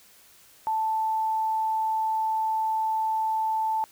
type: tone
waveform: sine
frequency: 880 Hz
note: A5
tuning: in tune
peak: -23 dBFS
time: 0.67-3.84 s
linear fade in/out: 0 ms
effects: white hiss -55 dBFS RMS until 3.91 s